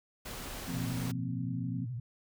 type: noise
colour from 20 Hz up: pink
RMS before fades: -42 dBFS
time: 0.25-1.12 s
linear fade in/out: 10 ms
type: chord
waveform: sine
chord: F suspended fourth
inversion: none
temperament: equal with one note detuned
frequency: 173.11 / 233.1 / 261.6 Hz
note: F3 / Bb3 / C4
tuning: -15 / 0 / 0 cents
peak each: -38 / -42 / -39 dBFS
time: 0.67-1.86 s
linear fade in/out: 20 ms
type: tone with vibrato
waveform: sine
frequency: 121.9 Hz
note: B2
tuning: 22 cents flat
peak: -35 dBFS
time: 0.73-2 s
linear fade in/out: 5 ms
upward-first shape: square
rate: 12 Hz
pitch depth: 100 cents each way
effects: none